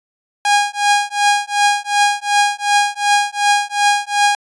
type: tone with tremolo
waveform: sawtooth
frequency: 819 Hz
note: G#5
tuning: 24 cents flat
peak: -5 dBFS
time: 0.45-4.35 s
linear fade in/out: 2 ms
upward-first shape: triangle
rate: 2.7 Hz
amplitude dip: 100%
effects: resampled to 22050 Hz